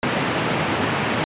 pink band-pass noise, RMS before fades -22 dBFS, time 0.03-1.24 s, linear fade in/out 0 ms, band 120 to 3100 Hz, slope 24 dB/octave, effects resampled to 8000 Hz

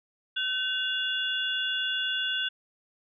sine tone cluster, 1524 / 2824 / 3428 Hz, G6 / F7 / A7, -49 / +19 / -46 cents, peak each -31 dBFS, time 0.36-2.49 s, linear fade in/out 10 ms, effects none

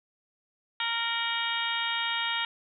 harmonic tone with a mistuned harmonic, 463.2 Hz, A#4, 11 cents flat, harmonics 2 / 3 / 4 / 5 / 6 / 7 / 8, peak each -35 / -35 / -35 / -35 / -35 / -35 / -35 dBFS, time 0.8-2.45 s, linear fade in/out 2 ms, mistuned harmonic 6, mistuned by +64 cents, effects none

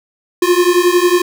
square beating tone pair, 349.2 / 360.2 Hz, F4 / F#4, 0 / -46 cents, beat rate 11 Hz, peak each -13 dBFS, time 0.42-1.22 s, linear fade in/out 5 ms, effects none

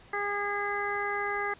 harmonic tone with a mistuned harmonic, 406.9 Hz, G#4, 35 cents flat, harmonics 1 / 2 / 3 / 4 / 5, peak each -35 / -35 / -35 / -35 / -35 dBFS, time 0.13-1.54 s, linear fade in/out 5 ms, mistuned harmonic 4, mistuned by +15 cents, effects pink hiss -55 dBFS RMS until 1.59 s + resampled to 8000 Hz

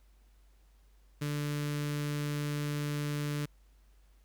sawtooth tone with notch filter, 146.83 Hz, D3, in tune, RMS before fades -34 dBFS, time 1.21-3.46 s, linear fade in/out 10 ms, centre 760 Hz, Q 1.1, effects added 49 Hz sine -59 dBFS peak until 4.24 s + pink hiss -72 dBFS RMS until 4.24 s

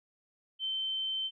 sine tone, 3094 Hz, G7, 23 cents flat, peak -31 dBFS, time 0.59-1.31 s, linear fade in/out 50 ms, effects none

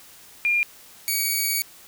sine / 5% pulse tone pair in turn, 2407 / 2258 Hz, D7 / C#7, +42 / +31 cents, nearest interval minor second, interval 111 cents, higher first, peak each -18 / -12 dBFS, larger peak second, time 0.45-0.63 / 1.08-1.62 s, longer second, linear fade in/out 0 ms, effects white hiss -48 dBFS RMS until 1.87 s

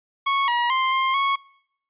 sawtooth tone with pitch steps, 1104 / 958 / 1048 / 1058 / 1103 Hz, C#6 / A#5 / C6 / C6 / C#6, -7 / +47 / +2 / +19 / -9 cents, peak -15 dBFS, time 0.26-1.36 s, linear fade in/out 10 ms, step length 220 ms, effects noise-tail reverb RT60 0.7 s tail -24 dB re dry + resampled to 8000 Hz

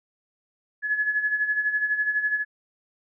sine tone with tremolo, 1702 Hz, G#6, 42 cents sharp, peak -19 dBFS, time 0.82-2.45 s, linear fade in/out 50 ms, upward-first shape sine, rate 12 Hz, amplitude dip 65%, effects none

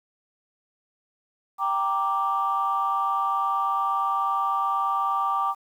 sine chord, G minor, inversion none, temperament equal, 784 / 932.3 / 1174.7 Hz, G5 / Bb5 / D6, 0 / 0 / 0 cents, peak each -27 / -29 / -23 dBFS, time 1.58-5.55 s, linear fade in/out 50 ms, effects tanh soft clip ceiling -14 dBFS + 9-bit

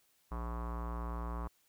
square tone with low-pass filter, 58.6 Hz, A#1, 10 cents sharp, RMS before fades -39 dBFS, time 0.31-1.48 s, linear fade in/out 10 ms, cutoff 1100 Hz, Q 5, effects white hiss -72 dBFS RMS until 1.68 s

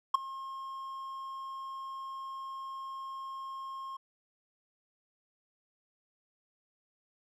triangle tone with ADSR envelope, 1072 Hz, C6, 42 cents sharp, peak -16 dBFS, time 0.14-3.97 s, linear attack 7 ms, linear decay 11 ms, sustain -21 dB, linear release 8 ms, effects none

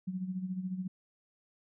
sine tone with tremolo, 185.4 Hz, F#3, 4 cents sharp, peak -31 dBFS, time 0.07-0.88 s, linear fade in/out 10 ms, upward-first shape sine, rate 14 Hz, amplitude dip 65%, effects none

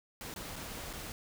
pink noise with dropouts, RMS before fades -43 dBFS, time 0.21-1.12 s, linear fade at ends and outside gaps 1 ms, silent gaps 0.34-0.361 / 0.558-0.562 / 0.93-0.934 s, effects none

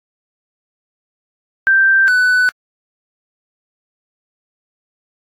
sine / triangle tone pair in turn, 1568 / 1495.6 Hz, G6 / F#6, 0 / +18 cents, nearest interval minor second, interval 82 cents, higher first, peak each -8 dBFS, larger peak neither, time 1.67-2.08 / 2.08-2.49 s, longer neither, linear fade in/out 0 ms, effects AAC 64 kbps

